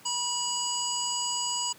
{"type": "harmonic tone", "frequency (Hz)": 973, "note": "B5", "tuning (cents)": -26, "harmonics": [1, 3, 5, 7, 8], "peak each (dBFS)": [-34, -34, -34, -34, -34], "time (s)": [0.05, 1.73], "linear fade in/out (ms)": 10, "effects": ["pink hiss -53 dBFS RMS until 1.78 s", "high-pass 150 Hz 12 dB/octave"]}